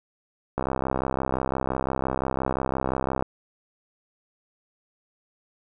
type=click train; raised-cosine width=1 ms; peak=-11 dBFS; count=175; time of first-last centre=0.58-3.224 s; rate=65.8 Hz; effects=none